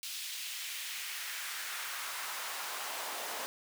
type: noise with high-pass filter sweep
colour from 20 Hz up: pink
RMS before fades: -40 dBFS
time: 0.03-3.46 s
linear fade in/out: 0 ms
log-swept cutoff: 3400 to 630 Hz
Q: 1.3
effects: none